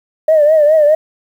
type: tone with vibrato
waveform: sine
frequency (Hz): 611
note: D#5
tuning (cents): -32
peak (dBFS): -5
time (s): 0.28-0.95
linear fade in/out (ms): 5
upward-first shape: triangle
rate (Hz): 4.8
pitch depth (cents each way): 100
effects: tanh soft clip ceiling -2 dBFS + 7-bit